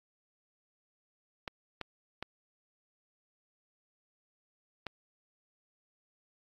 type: clicks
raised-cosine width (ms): 0.3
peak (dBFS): -21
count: 4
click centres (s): 1.478 / 1.813 / 2.226 / 4.867
effects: AAC 48 kbps